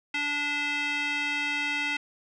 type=tone with band-pass filter; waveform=square; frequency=290.6 Hz; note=D4; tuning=18 cents flat; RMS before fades=-29 dBFS; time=0.14-1.97 s; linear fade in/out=5 ms; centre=2400 Hz; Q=3.6; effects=resampled to 24000 Hz